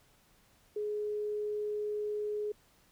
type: tone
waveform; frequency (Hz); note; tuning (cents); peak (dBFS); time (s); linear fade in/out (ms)
sine; 419.6; G#4; +18; -32; 0.76-2.52; 5
effects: pink hiss -66 dBFS RMS until 2.91 s